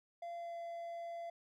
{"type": "tone with pitch glide", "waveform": "triangle", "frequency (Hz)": [686, 680.5], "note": ["F5", "F5"], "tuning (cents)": [-31, -45], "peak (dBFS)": -40, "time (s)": [0.22, 1.3], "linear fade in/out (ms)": 5, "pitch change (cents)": -14, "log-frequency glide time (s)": [0.36, 0.56], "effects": []}